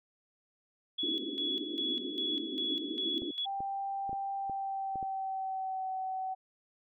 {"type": "tone with tremolo", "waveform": "sine", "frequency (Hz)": 3379, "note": "G#7", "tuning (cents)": 29, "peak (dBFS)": -31, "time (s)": [0.98, 3.46], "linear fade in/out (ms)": 10, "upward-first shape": "square", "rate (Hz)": 2.5, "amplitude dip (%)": 65}
{"type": "band-pass noise", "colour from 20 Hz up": "pink", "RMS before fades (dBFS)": -39, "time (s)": [1.03, 3.31], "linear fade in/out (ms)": 2, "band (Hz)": [270, 360], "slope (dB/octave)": 48}
{"type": "clicks", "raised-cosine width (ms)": 2, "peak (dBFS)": -31, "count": 7, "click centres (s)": [3.22, 3.605, 4.094, 4.13, 4.497, 4.957, 5.028]}
{"type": "tone with pitch glide", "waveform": "sine", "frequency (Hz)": [787, 756.7], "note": ["G5", "F#5"], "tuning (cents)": [7, 39], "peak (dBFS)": -33, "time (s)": [3.45, 6.35], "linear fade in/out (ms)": 20, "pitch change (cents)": -68, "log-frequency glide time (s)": [4.36, 5.89]}
{"effects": []}